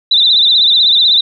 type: tone with vibrato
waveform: sine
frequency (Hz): 3764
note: A#7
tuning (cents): +16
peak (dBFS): -6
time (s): 0.11-1.21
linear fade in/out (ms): 5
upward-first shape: sine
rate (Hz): 16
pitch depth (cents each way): 110
effects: none